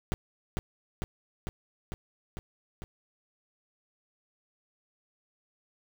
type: noise with echo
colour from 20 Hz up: brown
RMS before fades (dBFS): -27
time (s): 0.12-0.14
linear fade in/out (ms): 0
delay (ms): 450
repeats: 6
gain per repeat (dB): -2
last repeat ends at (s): 2.84
effects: none